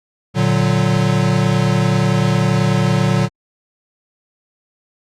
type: chord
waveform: square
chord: Bb augmented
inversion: none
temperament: equal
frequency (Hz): 116.54 / 146.83 / 185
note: Bb2 / D3 / F#3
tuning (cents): 0 / 0 / 0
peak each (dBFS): -18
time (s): 0.34-3.29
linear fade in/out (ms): 50
effects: low-pass 7000 Hz 12 dB/octave + Opus 48 kbps

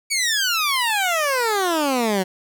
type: exponential sweep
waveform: 15% pulse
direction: down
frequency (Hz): 2300 to 181.5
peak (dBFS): -12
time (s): 0.1-2.24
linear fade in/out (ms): 20
effects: none

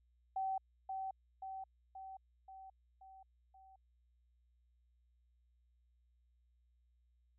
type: tone with echo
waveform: sine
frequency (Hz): 767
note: G5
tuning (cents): -38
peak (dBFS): -35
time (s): 0.36-0.58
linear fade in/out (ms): 5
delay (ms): 530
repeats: 6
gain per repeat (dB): -4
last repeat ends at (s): 3.76
effects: added 60 Hz sine -70 dBFS peak until 7.38 s

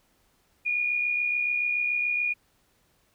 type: tone pair together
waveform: sine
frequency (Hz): 2375 / 2442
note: D7 / D#7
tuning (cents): +19 / -33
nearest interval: unison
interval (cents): 48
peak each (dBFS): -34 / -24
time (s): 0.65-2.34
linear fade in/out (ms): 20
effects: pink hiss -67 dBFS RMS until 3.14 s

